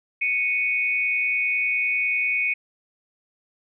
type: tone pair together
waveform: sine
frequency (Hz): 2219 / 2489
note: C#7 / D#7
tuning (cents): +1 / 0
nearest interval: major second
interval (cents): 199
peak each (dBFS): -23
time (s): 0.21-2.54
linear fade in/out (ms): 10
effects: none